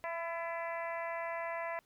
harmonic tone with a mistuned harmonic, 334.4 Hz, E4, 25 cents sharp, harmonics 2 / 3 / 4 / 5 / 6 / 7 / 8, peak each -39 / -41 / -50 / -47 / -44 / -50 / -56 dBFS, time 0.04-1.79 s, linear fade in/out 0 ms, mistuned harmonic 5, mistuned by +37 cents, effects pink hiss -71 dBFS RMS until 1.85 s

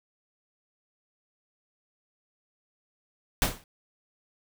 pink noise with exponential decay, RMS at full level -20 dBFS, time 3.42-3.64 s, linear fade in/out 1 ms, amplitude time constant 46 ms, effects none

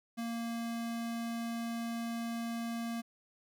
square tone, 231.9 Hz, A#3, 9 cents flat, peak -36 dBFS, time 0.17-3.02 s, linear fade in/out 20 ms, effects none

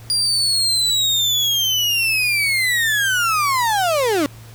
35% pulse linear sweep, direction down, 4816 to 271.3 Hz, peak -14 dBFS, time 0.1-4.26 s, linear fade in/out 0 ms, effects added 113 Hz sine -38 dBFS peak until 4.54 s + pink hiss -45 dBFS RMS until 4.54 s

